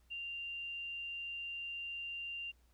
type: tone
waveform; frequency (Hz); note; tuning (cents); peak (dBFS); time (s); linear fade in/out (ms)
sine; 2783; F7; -7; -40; 0.1-2.52; 20
effects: added 60 Hz sine -66 dBFS peak until 2.73 s + pink hiss -75 dBFS RMS until 2.73 s